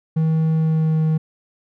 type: tone with pitch glide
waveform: triangle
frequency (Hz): 159.6 to 157.68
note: D#3 to D#3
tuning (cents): +44 to +23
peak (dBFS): -13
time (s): 0.16-1.18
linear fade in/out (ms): 10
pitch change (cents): -21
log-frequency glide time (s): 0.54-1.03
effects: none